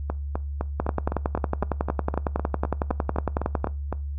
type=two click trains; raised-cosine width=1 ms; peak=-13 / -9 dBFS; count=16 / 32; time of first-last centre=0.1-3.927 / 0.8-3.644 s; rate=3.92 / 10.9 Hz; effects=noise-tail reverb RT60 0.3 s tail -21 dB re dry + added 71 Hz sine -28 dBFS peak until 4.18 s